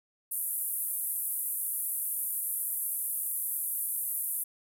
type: band-pass noise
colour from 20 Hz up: pink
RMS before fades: -33 dBFS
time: 0.31-4.44 s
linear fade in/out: 10 ms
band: 10000 to 14000 Hz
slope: 48 dB/octave
effects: none